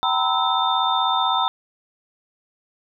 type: tone cluster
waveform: sine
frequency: 768 / 929 / 1005 / 1305 / 3604 Hz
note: G5 / A#5 / B5 / E6 / A7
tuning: -36 / -6 / +30 / -18 / +41 cents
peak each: -24 dBFS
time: 0.03-1.48 s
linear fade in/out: 0 ms
effects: none